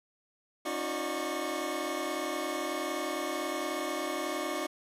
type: tone cluster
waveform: 25% pulse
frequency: 276.8 / 313 / 361.4 / 595 / 1103 Hz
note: C#4 / D#4 / F#4 / D5 / C#6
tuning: -2 / +10 / -41 / +22 / -9 cents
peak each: -37 / -34 / -34 / -34 / -36 dBFS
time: 0.65-4.67 s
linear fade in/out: 10 ms
effects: resampled to 32000 Hz